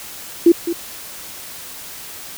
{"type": "tone with echo", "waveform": "sine", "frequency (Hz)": 340, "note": "F4", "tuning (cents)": -46, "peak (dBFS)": -5, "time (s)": [0.46, 0.52], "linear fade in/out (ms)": 5, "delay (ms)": 210, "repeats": 1, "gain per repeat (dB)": -12, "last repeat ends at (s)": 0.73, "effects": ["white hiss -34 dBFS RMS until 2.37 s"]}